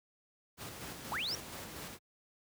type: noise with tremolo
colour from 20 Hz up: pink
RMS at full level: -44 dBFS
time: 0.57-1.99 s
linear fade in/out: 50 ms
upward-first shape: square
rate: 4.2 Hz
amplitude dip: 30%
type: linear sweep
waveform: sine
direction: up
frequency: 740 to 5730 Hz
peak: -34 dBFS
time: 1.12-1.35 s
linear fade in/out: 0 ms
effects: high-pass 80 Hz 12 dB/octave